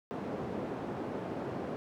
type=band-pass noise; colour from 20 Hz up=white; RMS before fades=-38 dBFS; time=0.11-1.76 s; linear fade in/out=0 ms; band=150 to 490 Hz; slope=12 dB/octave; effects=none